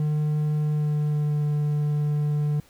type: tone with pitch glide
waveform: triangle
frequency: 151 to 148.32 Hz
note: D3 to D3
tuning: +48 to +17 cents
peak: -19 dBFS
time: 0-2.6 s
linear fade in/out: 2 ms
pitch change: -31 cents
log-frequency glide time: 0.6-1.44 s
effects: pink hiss -56 dBFS RMS until 2.69 s